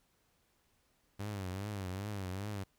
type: tone with vibrato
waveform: sawtooth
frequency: 98 Hz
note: G2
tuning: in tune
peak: -34 dBFS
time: 1.19-2.64 s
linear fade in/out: 10 ms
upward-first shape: triangle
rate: 2.5 Hz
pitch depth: 150 cents each way
effects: pink hiss -74 dBFS RMS until 2.78 s